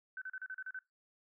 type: tone bursts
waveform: sine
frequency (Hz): 1523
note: F#6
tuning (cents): +50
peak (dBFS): -40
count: 8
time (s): 0.17-0.79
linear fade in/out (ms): 2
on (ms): 46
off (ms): 36
effects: noise-tail reverb RT60 0.2 s tail -20 dB re dry